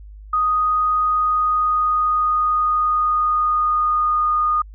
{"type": "tone with pitch glide", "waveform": "sine", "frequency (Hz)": [1244.5, 1227.4], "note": ["D#6", "D#6"], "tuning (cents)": [0, -24], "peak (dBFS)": -15, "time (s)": [0.33, 4.62], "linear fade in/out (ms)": 5, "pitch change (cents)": -24, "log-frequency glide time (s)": [0.97, 4.33], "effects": ["added 51 Hz sine -36 dBFS peak until 4.74 s"]}